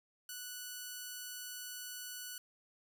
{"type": "tone", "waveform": "5% pulse", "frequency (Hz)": 1480, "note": "F#6", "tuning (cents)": 0, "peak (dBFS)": -32, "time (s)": [0.29, 2.38], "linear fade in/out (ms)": 2, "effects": []}